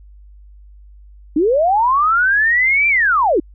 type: linear two-way sweep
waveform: sine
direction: up then down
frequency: 281.9 to 2376 to 281.9 Hz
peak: -11 dBFS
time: 1.36-3.4 s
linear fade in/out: 5 ms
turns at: 2.88 s
effects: added 50 Hz sine -39 dBFS peak until 3.54 s